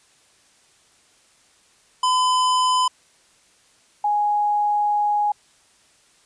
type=tone pair in turn; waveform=square / sine; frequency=1012 / 830.6 Hz; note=B5 / G#5; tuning=+42 / 0 cents; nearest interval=minor third; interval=342 cents; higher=first; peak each=-17 dBFS; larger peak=neither; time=2.03-2.88 / 4.04-5.32 s; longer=second; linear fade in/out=5 ms; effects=white hiss -57 dBFS RMS until 6.25 s + resampled to 22050 Hz